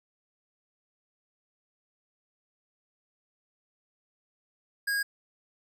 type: tone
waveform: square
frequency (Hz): 1636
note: G#6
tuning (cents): -26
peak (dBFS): -27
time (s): 4.87-5.03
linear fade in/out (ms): 10
effects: none